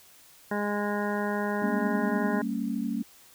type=harmonic tone; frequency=206 Hz; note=G#3; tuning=14 cents flat; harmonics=1 / 2 / 3 / 4 / 5 / 7 / 8 / 9; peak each=-30 / -33 / -35 / -36 / -37 / -38 / -39 / -40 dBFS; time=0.51-2.42 s; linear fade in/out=5 ms
type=chord; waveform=sine; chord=G diminished; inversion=none; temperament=equal with one note detuned; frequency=196 / 229.1 / 277.2 Hz; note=G3 / Bb3 / Db4; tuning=0 / -30 / 0 cents; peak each=-33 / -30 / -33 dBFS; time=1.62-3.03 s; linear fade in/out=5 ms
effects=white hiss -55 dBFS RMS until 3.34 s